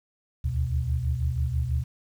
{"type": "tone cluster", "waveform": "sine", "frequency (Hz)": [72, 78.1, 123.5], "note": ["D2", "D#2", "B2"], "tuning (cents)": [-34, 7, 0], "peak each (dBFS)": -28, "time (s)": [0.44, 1.84], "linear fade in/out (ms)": 10, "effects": ["9-bit"]}